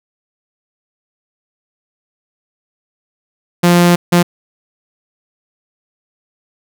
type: tone bursts at uneven times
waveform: sawtooth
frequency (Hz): 174.61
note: F3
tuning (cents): 0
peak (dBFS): -3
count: 2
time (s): 3.63-3.96 / 4.12-4.23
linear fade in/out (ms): 10
effects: none